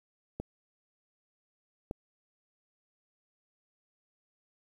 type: clicks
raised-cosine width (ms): 2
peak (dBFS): -22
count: 2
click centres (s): 0.4 / 1.911
effects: 9-bit